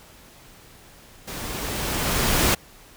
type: noise with level ramp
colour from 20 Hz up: pink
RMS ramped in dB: -34 to -18 dBFS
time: 1.27-2.55 s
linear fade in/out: 10 ms
effects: pink hiss -49 dBFS RMS until 2.96 s